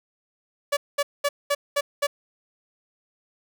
sawtooth tone bursts, 573 Hz, D5, 43 cents flat, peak -16 dBFS, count 6, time 0.72-2.07 s, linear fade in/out 10 ms, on 50 ms, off 210 ms, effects none

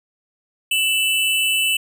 square tone pair together, 2652 / 2977 Hz, E7 / F#7, +10 / +10 cents, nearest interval major second, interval 200 cents, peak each -20 dBFS, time 0.71-1.77 s, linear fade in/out 5 ms, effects none

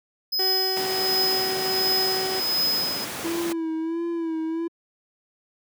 square tone with tremolo, 5060 Hz, D#8, 28 cents sharp, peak -20 dBFS, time 0.32-3.05 s, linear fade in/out 10 ms, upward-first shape triangle, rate 1.4 Hz, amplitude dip 70%
30% pulse tone, 378 Hz, F#4, 37 cents sharp, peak -24 dBFS, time 0.39-2.4 s, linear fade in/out 5 ms
pink noise, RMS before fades -31 dBFS, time 0.76-3.53 s, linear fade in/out 10 ms
triangle tone with vibrato, 329.6 Hz, E4, in tune, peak -22 dBFS, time 3.24-4.68 s, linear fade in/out 10 ms, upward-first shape sine, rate 1.5 Hz, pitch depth 53 cents each way
effects high-pass 200 Hz 12 dB/octave

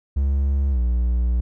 triangle tone with pitch glide, 69 to 60.07 Hz, C#2 to B1, -7 to -47 cents, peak -15 dBFS, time 0.16-1.41 s, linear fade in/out 10 ms, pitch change -240 cents, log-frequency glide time 0.71-0.79 s, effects none

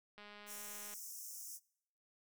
click train, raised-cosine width 0.3 ms, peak -39 dBFS, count 158, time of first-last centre 0.18-0.938 s, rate 207 Hz
pink high-pass noise, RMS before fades -49 dBFS, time 0.46-1.6 s, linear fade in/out 50 ms, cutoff 5400 Hz, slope 96 dB/octave
effects noise-tail reverb RT60 0.7 s tail -24 dB re dry

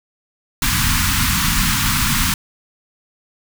pink band-stop noise, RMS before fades -17 dBFS, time 0.62-2.34 s, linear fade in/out 2 ms, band 260 to 970 Hz, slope 48 dB/octave, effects none

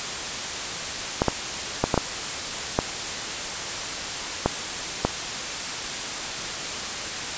clicks, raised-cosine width 1 ms, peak -4 dBFS, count 8, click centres 1.219 / 1.283 / 1.84 / 1.942 / 1.977 / 2.789 / 4.46 / 5.05 s, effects white hiss -29 dBFS RMS until 7.37 s + resampled to 16000 Hz

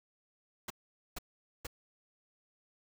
pink noise bursts, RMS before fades -40 dBFS, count 3, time 0.68-1.669 s, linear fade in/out 5 ms, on 23 ms, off 460 ms, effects none

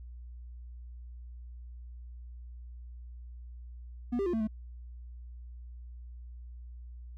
triangle tone with pitch steps, 242.4 / 396.6 / 352 / 223.6 / 216.5 Hz, B3 / G4 / F4 / A3 / A3, -32 / +20 / +14 / +28 / -28 cents, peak -26 dBFS, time 4.12-4.475 s, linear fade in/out 10 ms, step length 71 ms, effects added 60 Hz sine -43 dBFS peak until 7.17 s

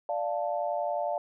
sine chord, D minor, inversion none, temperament equal, 587.3 / 698.5 / 880 Hz, D5 / F5 / A5, 0 / 0 / 0 cents, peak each -31 / -31 / -35 dBFS, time 0.09-1.18 s, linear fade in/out 2 ms, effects none

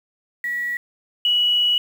sine tone pair in turn, 1929 / 2931 Hz, B6 / F#7, -41 / -17 cents, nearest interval perfect fifth, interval 724 cents, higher second, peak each -22 / -15 dBFS, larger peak second, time 0.44-0.77 / 1.25-1.78 s, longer second, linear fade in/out 2 ms, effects 7-bit

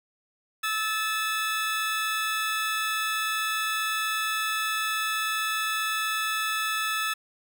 25% pulse tone pair together, 1304 / 1739.5 Hz, E6 / A6, -19 / -20 cents, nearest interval perfect fourth, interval 499 cents, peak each -24 / -26 dBFS, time 0.63-7.14 s, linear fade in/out 10 ms, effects 9-bit

